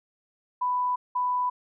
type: tone pair in turn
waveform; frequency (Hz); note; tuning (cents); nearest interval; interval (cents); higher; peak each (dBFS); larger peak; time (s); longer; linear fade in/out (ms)
sine; 993 / 993; B5 / B5; +9 / +9; unison; 0; neither; -23; neither; 0.61-0.96 / 1.15-1.5; neither; 10
effects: none